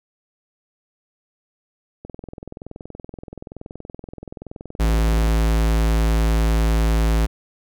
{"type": "click train", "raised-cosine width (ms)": 2, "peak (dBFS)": -21, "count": 69, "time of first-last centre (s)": [2.05, 5.273], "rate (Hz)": 21.1}
{"type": "tone", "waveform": "square", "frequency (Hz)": 55, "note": "A1", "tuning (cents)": 0, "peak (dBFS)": -16, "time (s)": [4.79, 7.27], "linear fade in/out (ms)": 20}
{"effects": []}